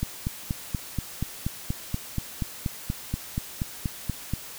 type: click train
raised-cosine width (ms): 5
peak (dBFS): -14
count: 19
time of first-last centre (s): 0.03-4.336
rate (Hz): 4.18
effects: white hiss -41 dBFS RMS until 4.58 s